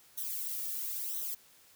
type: noise with flanger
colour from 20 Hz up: violet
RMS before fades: -37 dBFS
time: 0.17-1.35 s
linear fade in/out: 10 ms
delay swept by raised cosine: 0.41 to 2.01 ms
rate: 1 Hz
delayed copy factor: -0.95
effects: white hiss -61 dBFS RMS until 1.75 s